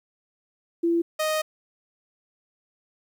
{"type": "tone pair in turn", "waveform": ["sine", "sawtooth"], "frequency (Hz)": [337.9, 621.9], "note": ["E4", "D#5"], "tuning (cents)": [43, -1], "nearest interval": "major seventh", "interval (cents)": 1056, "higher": "second", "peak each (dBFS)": -19, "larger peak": "neither", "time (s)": [[0.83, 1.02], [1.19, 1.42]], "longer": "second", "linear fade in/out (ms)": 10, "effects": ["10-bit"]}